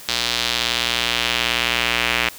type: tone with band-pass filter sweep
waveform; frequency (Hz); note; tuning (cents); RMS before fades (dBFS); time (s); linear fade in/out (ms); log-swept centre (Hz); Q
square; 59.4; A#1; +33; -21; 0.08-2.29; 5; 4100 to 2500; 2
effects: white hiss -39 dBFS RMS until 2.38 s